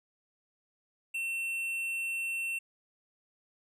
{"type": "tone with hard clipping", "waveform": "sine", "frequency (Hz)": 2700, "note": "E7", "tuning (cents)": 41, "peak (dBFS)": -33, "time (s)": [1.14, 2.59], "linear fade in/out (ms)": 10, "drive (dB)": 7, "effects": []}